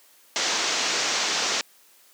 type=low-pass noise; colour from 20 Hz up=white; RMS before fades=-25 dBFS; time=0.36-1.61 s; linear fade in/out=0 ms; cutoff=6800 Hz; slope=48 dB/octave; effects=white hiss -56 dBFS RMS until 2.13 s + high-pass 300 Hz 12 dB/octave